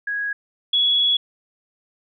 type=tone pair in turn; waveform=sine; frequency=1657 / 3369 Hz; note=G#6 / G#7; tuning=-4 / +24 cents; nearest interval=octave; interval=1228 cents; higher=second; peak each=-22 / -15 dBFS; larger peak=second; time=0.07-0.33 / 0.73-1.17 s; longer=second; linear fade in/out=5 ms; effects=none